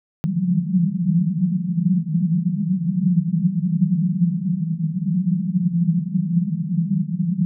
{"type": "band-pass noise", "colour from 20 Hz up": "white", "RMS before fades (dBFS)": -20, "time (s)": [0.24, 7.45], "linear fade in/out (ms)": 0, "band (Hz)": [160, 190], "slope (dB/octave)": 96, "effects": []}